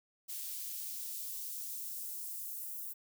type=noise with high-pass filter sweep; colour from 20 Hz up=blue; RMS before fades=-42 dBFS; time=0.28-2.94 s; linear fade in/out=20 ms; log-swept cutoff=2600 to 10000 Hz; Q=0.7; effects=none